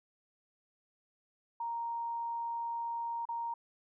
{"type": "tone with dropouts", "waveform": "sine", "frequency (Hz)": 932.3, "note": "A#5", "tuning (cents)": 0, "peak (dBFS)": -34, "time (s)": [1.6, 3.54], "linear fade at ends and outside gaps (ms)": 5, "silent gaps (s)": [3.254, 3.288], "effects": []}